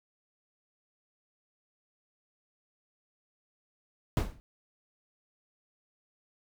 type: noise with exponential decay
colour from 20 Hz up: brown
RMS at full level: -20 dBFS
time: 4.17-4.4 s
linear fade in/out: 0 ms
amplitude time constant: 49 ms
effects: none